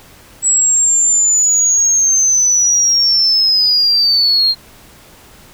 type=linear sweep; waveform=sine; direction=down; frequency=7800 to 4186 Hz; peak=-8 dBFS; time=0.42-4.55 s; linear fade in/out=50 ms; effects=tanh soft clip ceiling -4 dBFS + pink hiss -42 dBFS RMS until 5.53 s